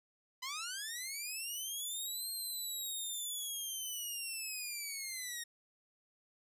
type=linear two-way sweep; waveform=10% pulse; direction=up then down; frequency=991 to 4213 to 1851 Hz; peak=-31 dBFS; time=0.42-5.44 s; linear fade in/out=10 ms; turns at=2.3 s; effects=resampled to 32000 Hz